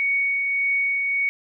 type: tone with tremolo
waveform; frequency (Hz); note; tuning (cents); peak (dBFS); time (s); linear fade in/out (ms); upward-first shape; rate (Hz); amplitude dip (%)
sine; 2232; C#7; +11; -18; 0-1.29; 0; triangle; 1.7; 30
effects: none